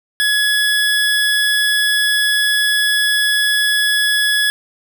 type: tone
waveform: 25% pulse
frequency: 1691 Hz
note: G#6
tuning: 31 cents sharp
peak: -9 dBFS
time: 0.2-4.5 s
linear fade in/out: 0 ms
effects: none

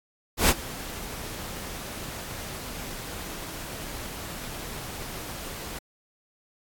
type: noise with ADSR envelope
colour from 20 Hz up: pink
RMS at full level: -17 dBFS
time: 0.37-5.79 s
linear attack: 120 ms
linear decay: 43 ms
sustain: -20 dB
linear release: 7 ms
effects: AAC 64 kbps

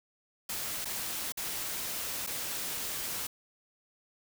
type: noise with dropouts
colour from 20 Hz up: white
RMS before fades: -36 dBFS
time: 0.49-3.27 s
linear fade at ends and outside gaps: 5 ms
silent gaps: 0.847-0.854 / 1.322-1.372 / 2.266-2.271 s
effects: none

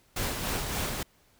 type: noise with tremolo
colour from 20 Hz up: pink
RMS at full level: -30 dBFS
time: 0.16-1.03 s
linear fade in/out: 5 ms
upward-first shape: sine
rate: 3.5 Hz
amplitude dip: 40%
effects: pink hiss -64 dBFS RMS until 1.39 s

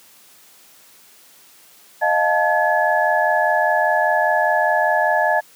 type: tone cluster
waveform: sine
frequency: 619 / 704 / 875 / 1700 Hz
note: D#5 / F5 / A5 / G#6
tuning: -9 / +14 / -10 / +40 cents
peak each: -20 dBFS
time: 2.01-5.41 s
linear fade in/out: 20 ms
effects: white hiss -49 dBFS RMS until 5.55 s + high-pass 150 Hz 12 dB/octave

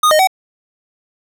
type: tone with pitch steps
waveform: square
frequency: 1235 / 617 / 757 Hz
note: D#6 / D#5 / F#5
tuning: -13 / -15 / +39 cents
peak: -9 dBFS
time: 0.03-0.273 s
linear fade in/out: 5 ms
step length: 81 ms
effects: none

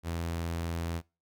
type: tone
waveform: sawtooth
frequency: 83.9 Hz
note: E2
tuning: 31 cents sharp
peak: -28 dBFS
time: 0.03-1.02 s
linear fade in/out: 50 ms
effects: noise-tail reverb RT60 0.3 s tail -24 dB re dry

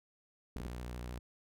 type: tone with vibrato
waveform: sawtooth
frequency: 60.9 Hz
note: B1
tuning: 24 cents flat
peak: -37 dBFS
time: 0.56-1.19 s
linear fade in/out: 5 ms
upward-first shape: triangle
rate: 13 Hz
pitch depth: 76 cents each way
type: clicks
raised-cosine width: 3 ms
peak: -31 dBFS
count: 3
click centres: 0.563 / 0.604 / 0.66 s
effects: none

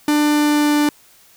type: tone with pitch glide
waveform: 45% pulse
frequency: 297.3 to 295.4 Hz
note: D4 to D4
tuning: +21 to +10 cents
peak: -13 dBFS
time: 0.08-0.89 s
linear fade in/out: 2 ms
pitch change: -11 cents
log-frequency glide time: 0.28-0.77 s
effects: white hiss -50 dBFS RMS until 1.36 s

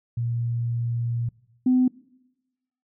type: tone pair in turn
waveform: sine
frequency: 118.1 / 253.9 Hz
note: A#2 / B3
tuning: +23 / +48 cents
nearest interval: octave + minor second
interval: 1325 cents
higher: second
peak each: -23 / -15 dBFS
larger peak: second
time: 0.17-1.29 / 1.66-1.88 s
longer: first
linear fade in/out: 5 ms
effects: noise-tail reverb RT60 1.0 s tail -23 dB re dry + tanh soft clip ceiling -11 dBFS

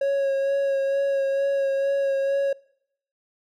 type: tone with vibrato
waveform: triangle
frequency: 550 Hz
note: C#5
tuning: 14 cents flat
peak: -18 dBFS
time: 0.01-2.53 s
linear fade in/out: 5 ms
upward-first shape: sine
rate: 2.2 Hz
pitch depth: 18 cents each way
effects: noise-tail reverb RT60 0.7 s tail -23 dB re dry

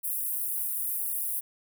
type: high-pass noise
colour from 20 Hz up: pink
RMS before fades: -31 dBFS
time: 0.03-1.41 s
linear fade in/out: 20 ms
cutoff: 10000 Hz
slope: 48 dB/octave
effects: none

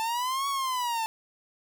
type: linear two-way sweep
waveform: 45% pulse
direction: up then down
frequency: 880 to 1124 to 880 Hz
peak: -27 dBFS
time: 0-1.06 s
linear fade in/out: 0 ms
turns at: 0.48 s
effects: none

